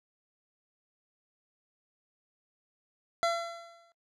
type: tone with exponential decay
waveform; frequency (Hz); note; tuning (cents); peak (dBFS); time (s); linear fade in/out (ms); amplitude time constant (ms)
25% pulse; 678; E5; +49; -20; 3.23-3.92; 0; 150
effects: noise-tail reverb RT60 0.1 s tail -20 dB re dry + low-pass 6000 Hz 12 dB/octave

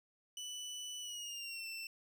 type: tone with pitch glide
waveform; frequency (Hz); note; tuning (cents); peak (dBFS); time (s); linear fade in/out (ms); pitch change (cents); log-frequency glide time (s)
25% pulse; 2976 to 2682; F#7 to E7; +9 to +29; -39; 0.37-1.87; 2; -180; 1-1.66
effects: none

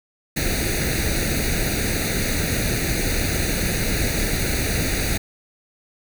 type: noise with comb filter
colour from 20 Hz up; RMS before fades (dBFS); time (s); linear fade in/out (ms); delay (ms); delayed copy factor
pink; -22; 0.36-5.18; 10; 0.47; +0.85
effects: none

